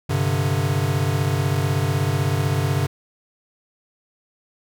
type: chord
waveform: square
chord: G suspended fourth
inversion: none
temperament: equal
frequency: 98 / 130.81 / 146.83 Hz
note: G2 / C3 / D3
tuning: 0 / 0 / 0 cents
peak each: -24 dBFS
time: 0.09-2.87 s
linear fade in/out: 10 ms
effects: none